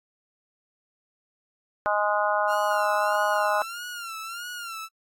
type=harmonic tone; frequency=207.7 Hz; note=G#3; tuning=in tune; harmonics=3 / 4 / 5 / 6 / 7; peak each=-26 / -27 / -28 / -29 / -29 dBFS; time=1.86-3.62 s; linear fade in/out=0 ms
type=tone with vibrato; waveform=sawtooth; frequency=1382 Hz; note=F6; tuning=19 cents flat; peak=-30 dBFS; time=2.47-4.89 s; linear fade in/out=50 ms; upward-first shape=sine; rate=1.6 Hz; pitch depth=94 cents each way
effects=AAC 64 kbps